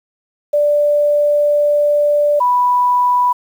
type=tone pair in turn; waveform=sine; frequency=587.3 / 985.8 Hz; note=D5 / B5; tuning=0 / -3 cents; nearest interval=major sixth; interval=897 cents; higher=second; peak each=-10 dBFS; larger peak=neither; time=0.53-2.4 / 2.4-3.33 s; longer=first; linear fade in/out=10 ms; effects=7-bit